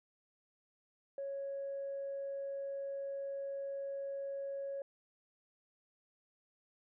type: tone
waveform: sine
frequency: 553 Hz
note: C#5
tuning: 4 cents flat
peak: -37 dBFS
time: 1.18-4.82 s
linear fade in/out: 2 ms
effects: tanh soft clip ceiling -34 dBFS